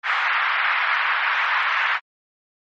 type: band-pass noise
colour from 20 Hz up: white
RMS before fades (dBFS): -21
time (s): 0.03-2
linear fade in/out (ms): 50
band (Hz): 1000 to 2100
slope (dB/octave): 24
effects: MP3 32 kbps